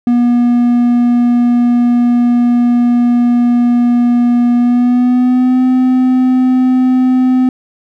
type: tone with pitch glide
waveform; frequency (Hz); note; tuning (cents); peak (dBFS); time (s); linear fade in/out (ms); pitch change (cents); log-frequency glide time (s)
triangle; 241.1 to 255.4; B3 to C4; -41 to -42; -5; 0.07-7.49; 2; +99; 4.56-5.63
effects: none